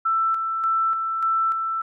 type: tone with tremolo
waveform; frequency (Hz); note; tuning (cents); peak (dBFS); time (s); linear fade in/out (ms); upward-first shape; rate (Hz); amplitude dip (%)
sine; 1330; E6; +15; -18; 0.05-1.82; 10; square; 1.7; 40
effects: none